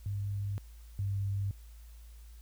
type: tone pair in turn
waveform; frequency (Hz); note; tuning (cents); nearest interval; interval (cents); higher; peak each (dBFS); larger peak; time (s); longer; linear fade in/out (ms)
sine; 100.5 / 99.06; G2 / G2; +44 / +19; unison; 25; first; -32 / -30; second; 0.06-0.58 / 0.99-1.51; neither; 0
effects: added 56 Hz sine -48 dBFS peak until 2.41 s + white hiss -64 dBFS RMS until 2.41 s